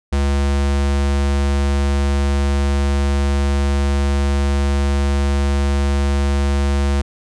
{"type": "tone", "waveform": "square", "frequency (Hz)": 70, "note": "C#2", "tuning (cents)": 18, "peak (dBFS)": -15, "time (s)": [0.12, 7.02], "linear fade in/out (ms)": 10, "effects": ["resampled to 22050 Hz"]}